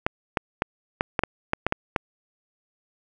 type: clicks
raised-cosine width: 0.5 ms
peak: -6 dBFS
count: 10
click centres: 0.065 / 0.372 / 0.621 / 1.009 / 1.192 / 1.236 / 1.534 / 1.666 / 1.724 / 1.962 s
effects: none